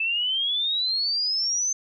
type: exponential sweep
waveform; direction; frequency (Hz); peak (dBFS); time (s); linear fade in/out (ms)
sine; up; 2620 to 6272; -22; 0-1.73; 5
effects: none